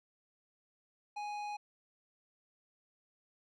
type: tone with tanh clipping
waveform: triangle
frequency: 830.6 Hz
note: G#5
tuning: in tune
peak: -40 dBFS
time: 1.16-1.57 s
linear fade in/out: 10 ms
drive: 17 dB
effects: none